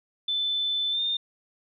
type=tone with pitch glide; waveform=sine; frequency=3520 to 3625 Hz; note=A7 to A#7; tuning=0 to -49 cents; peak=-24 dBFS; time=0.28-1.17 s; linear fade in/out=5 ms; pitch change=+51 cents; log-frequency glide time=0.91-1 s; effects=none